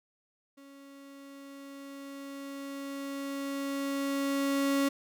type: tone with level ramp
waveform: 35% pulse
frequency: 277.2 Hz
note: C#4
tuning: in tune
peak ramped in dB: -49 to -23 dBFS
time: 0.57-4.89 s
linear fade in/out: 10 ms
effects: none